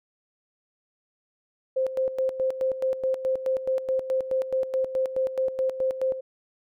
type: tone with tremolo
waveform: sine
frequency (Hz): 523.3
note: C5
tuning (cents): 0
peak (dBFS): -21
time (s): 1.76-6.21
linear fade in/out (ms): 10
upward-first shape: square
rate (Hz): 4.7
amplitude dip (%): 70
effects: none